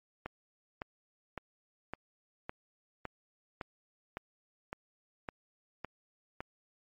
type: click train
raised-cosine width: 0.5 ms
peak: -23 dBFS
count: 12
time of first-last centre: 0.26-6.405 s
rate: 1.79 Hz
effects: MP3 48 kbps